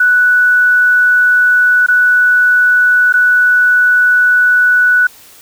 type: tone with dropouts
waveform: sine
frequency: 1480 Hz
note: F#6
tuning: in tune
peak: -6 dBFS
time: 0-5.07 s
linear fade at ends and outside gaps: 5 ms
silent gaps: 1.864-1.884 / 3.126-3.138 s
effects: white hiss -40 dBFS RMS until 5.41 s